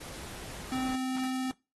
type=noise; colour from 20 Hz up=pink; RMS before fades=-44 dBFS; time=0-0.96 s; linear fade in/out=10 ms
type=tone; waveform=square; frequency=259 Hz; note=C4; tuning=17 cents flat; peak=-31 dBFS; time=0.72-1.51 s; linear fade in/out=0 ms
type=noise with exponential decay; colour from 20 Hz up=white; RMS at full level=-39 dBFS; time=1.23-1.38 s; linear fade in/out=5 ms; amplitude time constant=32 ms
effects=noise-tail reverb RT60 0.3 s tail -25 dB re dry + AAC 32 kbps